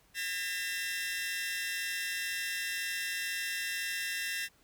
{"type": "tone cluster", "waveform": "sawtooth", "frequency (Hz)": [1628, 1814, 1995, 2700], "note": ["G#6", "A#6", "B6", "E7"], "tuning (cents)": [-35, -48, 17, 41], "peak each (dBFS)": [-37, -35, -37, -35], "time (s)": [0.14, 4.49], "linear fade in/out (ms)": 50, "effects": ["pink hiss -66 dBFS RMS until 4.63 s"]}